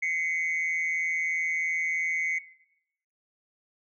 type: tone pair together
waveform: sine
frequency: 2051 / 2214 Hz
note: C7 / C#7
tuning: -35 / -3 cents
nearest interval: minor second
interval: 132 cents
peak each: -26 dBFS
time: 0.02-2.39 s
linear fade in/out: 10 ms
effects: noise-tail reverb RT60 0.8 s tail -18 dB re dry + tanh soft clip ceiling -22 dBFS